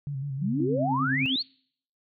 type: tone with vibrato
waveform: sine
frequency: 138.59 Hz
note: C#3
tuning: in tune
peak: -29 dBFS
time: 0.07-1.26 s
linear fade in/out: 0 ms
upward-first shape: square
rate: 6.5 Hz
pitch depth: 57 cents each way
type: exponential sweep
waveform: sine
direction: up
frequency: 166.5 to 4626 Hz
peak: -25 dBFS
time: 0.41-1.43 s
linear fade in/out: 20 ms
type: tone with tremolo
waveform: sine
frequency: 263.8 Hz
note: C4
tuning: 14 cents sharp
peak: -25 dBFS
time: 0.6-1.36 s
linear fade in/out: 2 ms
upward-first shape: sine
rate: 9.9 Hz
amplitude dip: 55%
effects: noise-tail reverb RT60 0.6 s tail -26 dB re dry